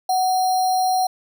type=tone with sample-and-hold; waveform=sine; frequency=743 Hz; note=F#5; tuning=7 cents sharp; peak=-16 dBFS; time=0.09-1.07 s; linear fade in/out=5 ms; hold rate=4900 Hz; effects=none